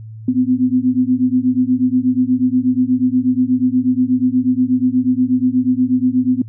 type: beating tone pair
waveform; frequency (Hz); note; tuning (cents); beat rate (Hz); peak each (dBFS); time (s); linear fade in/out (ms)
sine; 249.6 / 257.9; B3 / C4; +19 / -25; 8.3; -15; 0.28-6.42; 5
effects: noise-tail reverb RT60 0.1 s tail -23 dB re dry + added 110 Hz sine -30 dBFS peak until 6.48 s